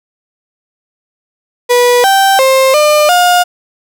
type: tone with pitch steps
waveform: 35% pulse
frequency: 488.3 / 780 / 529 / 601 / 713 Hz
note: B4 / G5 / C5 / D5 / F5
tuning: -20 / -9 / +19 / +40 / +36 cents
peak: -4 dBFS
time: 1.69-3.44 s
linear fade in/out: 20 ms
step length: 350 ms
effects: none